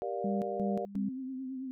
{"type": "chord", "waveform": "sine", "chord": "G minor seventh", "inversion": "none", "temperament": "just", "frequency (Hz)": [392, 470.4, 588, 705.6], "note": ["G4", "Bb4", "D5", "F5"], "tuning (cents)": [0, 16, 2, 18], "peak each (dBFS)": -38, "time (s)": [0.02, 0.85], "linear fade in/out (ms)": 0}
{"type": "tone with tremolo", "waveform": "sine", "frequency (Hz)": 200.1, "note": "G3", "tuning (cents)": 36, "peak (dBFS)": -30, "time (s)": [0.24, 1.09], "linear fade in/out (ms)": 5, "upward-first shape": "square", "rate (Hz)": 2.8, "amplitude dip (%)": 80}
{"type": "tone with vibrato", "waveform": "sine", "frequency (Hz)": 261.6, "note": "C4", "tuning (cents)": 0, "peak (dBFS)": -36, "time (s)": [0.95, 1.71], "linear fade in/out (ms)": 0, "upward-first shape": "triangle", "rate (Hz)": 9.1, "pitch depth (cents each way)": 50}
{"effects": []}